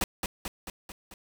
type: noise with echo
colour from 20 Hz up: pink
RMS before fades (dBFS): -27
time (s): 0.01-0.04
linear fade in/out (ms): 2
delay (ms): 220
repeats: 5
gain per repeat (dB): -4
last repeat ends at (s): 1.14
effects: none